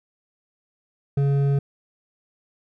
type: tone with hard clipping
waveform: triangle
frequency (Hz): 140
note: C#3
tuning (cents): +18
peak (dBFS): -19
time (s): 1.17-1.59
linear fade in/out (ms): 5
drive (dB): 11
effects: none